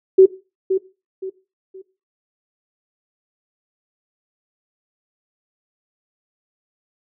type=tone with echo; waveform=sine; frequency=379.6 Hz; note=F#4; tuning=44 cents sharp; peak=-4 dBFS; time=0.18-0.26 s; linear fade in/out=10 ms; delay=520 ms; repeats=3; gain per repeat=-10 dB; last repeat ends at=1.82 s; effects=noise-tail reverb RT60 0.3 s tail -17 dB re dry